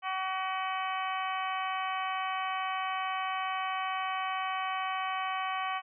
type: harmonic tone with a mistuned harmonic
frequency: 377.8 Hz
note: F#4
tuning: 36 cents sharp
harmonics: 2 / 3 / 4 / 5 / 6 / 7 / 8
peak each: -35 / -34 / -43 / -42 / -42 / -44 / -43 dBFS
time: 0.02-5.82 s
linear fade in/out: 50 ms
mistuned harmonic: 7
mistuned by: -58 cents
effects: none